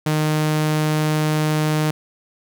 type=tone; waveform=sawtooth; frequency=153.8 Hz; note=D#3; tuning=20 cents flat; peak=-13 dBFS; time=0.06-1.91 s; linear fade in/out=5 ms; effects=none

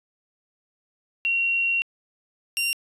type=tone pair in turn; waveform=sine / sawtooth; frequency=2744 / 2768 Hz; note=F7 / F7; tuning=-31 / -16 cents; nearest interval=unison; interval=15 cents; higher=second; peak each=-20 / -19 dBFS; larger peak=second; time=1.25-1.82 / 2.57-2.73 s; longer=first; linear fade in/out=0 ms; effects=resampled to 32000 Hz + 10-bit

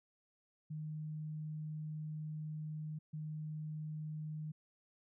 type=tone bursts at uneven times; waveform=sine; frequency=154 Hz; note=D#3; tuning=17 cents flat; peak=-40 dBFS; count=2; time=0.7-2.99 / 3.13-4.52 s; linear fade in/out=10 ms; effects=none

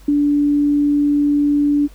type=tone with ADSR envelope; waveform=sine; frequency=290.2 Hz; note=D4; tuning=21 cents flat; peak=-10 dBFS; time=0.08-1.88 s; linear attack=6 ms; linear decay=12 ms; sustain=-2 dB; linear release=30 ms; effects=added 50 Hz sine -39 dBFS peak until 1.94 s + pink hiss -50 dBFS RMS until 1.94 s

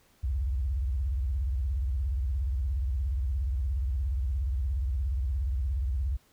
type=tone with vibrato; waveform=sine; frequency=65.41 Hz; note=C2; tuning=in tune; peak=-26 dBFS; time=0.23-6.17 s; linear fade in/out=10 ms; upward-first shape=sine; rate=17 Hz; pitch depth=300 cents each way; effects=pink hiss -64 dBFS RMS until 6.32 s

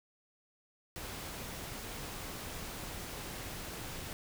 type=noise; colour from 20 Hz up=pink; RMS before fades=-43 dBFS; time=0.96-4.13 s; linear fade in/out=0 ms; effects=none

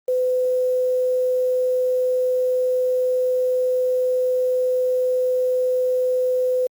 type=tone with quantisation; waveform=sine; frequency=506 Hz; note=B4; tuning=42 cents sharp; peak=-17 dBFS; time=0.08-6.67 s; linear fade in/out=5 ms; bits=7; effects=Opus 32 kbps

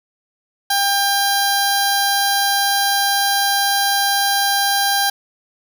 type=tone with notch filter; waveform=10% pulse; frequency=798 Hz; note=G5; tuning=31 cents sharp; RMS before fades=-17 dBFS; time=0.7-5.1 s; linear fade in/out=5 ms; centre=2500 Hz; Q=1.2; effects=none

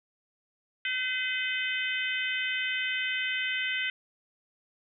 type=harmonic tone; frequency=510 Hz; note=C5; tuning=44 cents flat; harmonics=3 / 4 / 5 / 6 / 7; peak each=-34 / -32 / -35 / -34 / -43 dBFS; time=0.85-3.9 s; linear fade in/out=2 ms; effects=none

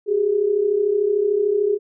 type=tone pair together; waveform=sine; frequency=382.5 / 415.9 Hz; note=G4 / G#4; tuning=-42 / +2 cents; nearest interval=minor second; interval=144 cents; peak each=-22 / -17 dBFS; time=0.06-1.79 s; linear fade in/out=50 ms; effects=none

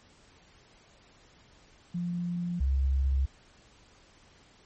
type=tone pair in turn; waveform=sine; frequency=174.7 / 67.28 Hz; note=F3 / C2; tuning=+1 / +49 cents; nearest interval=octave + perfect fourth; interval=1652 cents; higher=first; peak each=-29 / -23 dBFS; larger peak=second; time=1.94-2.6 / 2.6-3.26 s; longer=neither; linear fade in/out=10 ms; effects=pink hiss -59 dBFS RMS until 4.65 s + MP3 32 kbps

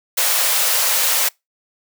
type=high-pass noise; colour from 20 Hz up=white; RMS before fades=-17 dBFS; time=0.17-1.29 s; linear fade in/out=10 ms; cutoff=470 Hz; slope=96 dB/octave; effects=noise-tail reverb RT60 0.2 s tail -26 dB re dry

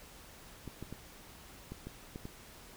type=clicks; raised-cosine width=3 ms; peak=-29 dBFS; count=7; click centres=0.677 / 0.826 / 0.926 / 1.72 / 1.87 / 2.159 / 2.254 s; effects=pink hiss -54 dBFS RMS until 2.76 s

